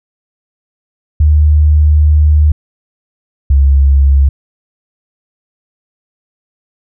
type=tone pair in turn; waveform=sine; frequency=75.5 / 68.84 Hz; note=D2 / C#2; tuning=+48 / -11 cents; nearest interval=major second; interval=159 cents; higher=first; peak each=-4 dBFS; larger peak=neither; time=1.2-2.52 / 3.5-4.29 s; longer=first; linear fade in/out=5 ms; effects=none